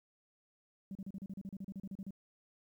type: tone bursts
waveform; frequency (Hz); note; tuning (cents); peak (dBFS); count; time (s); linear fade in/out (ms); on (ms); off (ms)
sine; 194; G3; -18; -39; 16; 0.91-2.107; 2; 42; 35
effects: tanh soft clip ceiling -37 dBFS + 12-bit